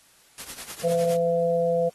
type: noise with tremolo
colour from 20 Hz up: white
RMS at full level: -35 dBFS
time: 0.38-1.17 s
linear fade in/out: 0 ms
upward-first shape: triangle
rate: 9.8 Hz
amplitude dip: 80%
type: harmonic tone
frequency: 169.2 Hz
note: E3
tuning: 45 cents sharp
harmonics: 1 / 3 / 4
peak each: -30 / -21 / -27 dBFS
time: 0.83-1.9 s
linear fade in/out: 20 ms
effects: white hiss -57 dBFS RMS until 1.94 s + AAC 32 kbps